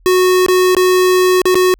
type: tone with dropouts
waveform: square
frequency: 367.5 Hz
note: F#4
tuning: 12 cents flat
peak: -9 dBFS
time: 0.06-1.74 s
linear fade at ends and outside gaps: 0 ms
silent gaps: 0.463-0.484 / 0.749-0.767 / 1.417-1.455 / 1.545-1.554 s
effects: added 42 Hz sine -44 dBFS peak until 1.79 s